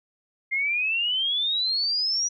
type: exponential sweep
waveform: sine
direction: up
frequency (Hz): 2100 to 5850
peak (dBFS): -22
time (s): 0.51-2.29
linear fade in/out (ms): 20
effects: none